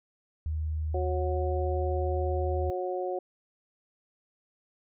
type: tone with pitch glide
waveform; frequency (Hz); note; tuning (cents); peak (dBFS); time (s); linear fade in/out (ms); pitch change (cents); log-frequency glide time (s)
sine; 77.78 to 79; D#2 to D#2; 0 to +27; -28; 0.46-2.7; 0; +27; 1.11-2.45
type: harmonic tone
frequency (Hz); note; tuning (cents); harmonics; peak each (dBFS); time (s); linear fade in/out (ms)
182.5; F#3; -24; 2 / 3 / 4; -32 / -34 / -35; 0.94-3.19; 5
effects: none